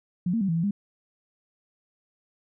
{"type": "tone with pitch steps", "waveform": "sine", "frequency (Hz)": [177.7, 228.7, 194.3, 164.6, 166.8, 202.7], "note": ["F3", "A#3", "G3", "E3", "E3", "G#3"], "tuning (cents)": [30, -33, -15, -2, 21, -42], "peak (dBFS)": -22, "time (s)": [0.26, 0.71], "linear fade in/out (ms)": 5, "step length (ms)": 75, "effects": []}